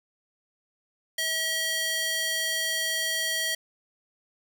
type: tone with high-pass filter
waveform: square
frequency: 642 Hz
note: E5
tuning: 46 cents flat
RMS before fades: -28 dBFS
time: 1.18-3.55 s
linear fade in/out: 5 ms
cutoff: 2200 Hz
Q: 0.99
effects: none